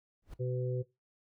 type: noise with exponential growth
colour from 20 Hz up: brown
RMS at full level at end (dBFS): -40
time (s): 0.22-0.34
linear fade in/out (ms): 5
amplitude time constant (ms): 25
type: harmonic tone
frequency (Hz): 125.8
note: B2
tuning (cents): +32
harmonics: 1 / 3 / 4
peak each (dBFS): -33 / -38 / -39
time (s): 0.39-0.83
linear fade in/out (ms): 20
effects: noise-tail reverb RT60 0.2 s tail -17 dB re dry